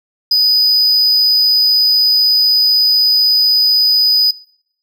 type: tone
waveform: triangle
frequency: 4978 Hz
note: D#8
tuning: in tune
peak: -7 dBFS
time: 0.31-4.31 s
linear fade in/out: 5 ms
effects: noise-tail reverb RT60 0.7 s tail -23 dB re dry